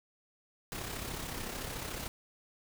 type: noise with amplitude modulation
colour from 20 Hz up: pink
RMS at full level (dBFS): -38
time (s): 0.72-2.08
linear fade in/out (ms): 0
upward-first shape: sine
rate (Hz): 33.7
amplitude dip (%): 45
effects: none